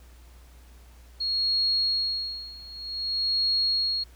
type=tone with tremolo; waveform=sine; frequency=4300 Hz; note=C8; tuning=47 cents sharp; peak=-21 dBFS; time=1.2-4.04 s; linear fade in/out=10 ms; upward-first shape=sine; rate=0.53 Hz; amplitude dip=90%; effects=added 60 Hz sine -48 dBFS peak until 4.15 s + pink hiss -58 dBFS RMS until 4.15 s